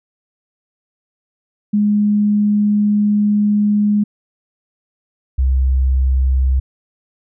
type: tone pair in turn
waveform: sine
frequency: 207.7 / 65.42 Hz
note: G#3 / C2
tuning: 0 / 0 cents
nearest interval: octave + minor sixth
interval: 2000 cents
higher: first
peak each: -11 / -11 dBFS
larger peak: neither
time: 1.73-4.04 / 5.38-6.6 s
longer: first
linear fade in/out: 10 ms
effects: none